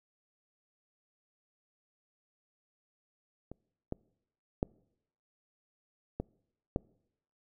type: clicks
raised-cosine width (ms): 2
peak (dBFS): -30 / -21 / -15 / -20 / -16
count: 5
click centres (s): 3.516 / 3.924 / 4.629 / 6.2 / 6.761
effects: noise-tail reverb RT60 0.8 s tail -26 dB re dry